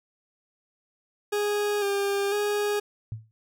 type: tone with vibrato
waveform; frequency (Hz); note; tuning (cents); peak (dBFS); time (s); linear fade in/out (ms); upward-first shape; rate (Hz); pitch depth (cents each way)
40% pulse; 406.7; G#4; -36; -23; 1.32-2.8; 10; square; 1; 29
type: tone with exponential decay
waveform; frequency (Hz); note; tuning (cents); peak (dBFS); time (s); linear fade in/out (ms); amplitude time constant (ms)
sine; 110.3; A2; +5; -27; 3.12-3.31; 0; 41
effects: none